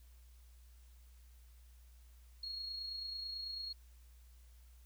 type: tone with amplitude modulation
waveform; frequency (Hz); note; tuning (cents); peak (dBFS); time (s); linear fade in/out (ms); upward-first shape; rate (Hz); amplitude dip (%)
sine; 4300; C8; +47; -39; 2.43-3.73; 5; sine; 29.1; 40
effects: added 60 Hz sine -57 dBFS peak until 4.85 s + white hiss -71 dBFS RMS until 4.85 s